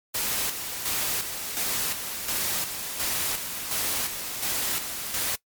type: noise with tremolo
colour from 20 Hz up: white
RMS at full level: -27 dBFS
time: 0.14-5.36 s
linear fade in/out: 10 ms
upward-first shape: square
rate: 1.4 Hz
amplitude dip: 50%
effects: noise-tail reverb RT60 0.1 s tail -21 dB re dry + MP3 96 kbps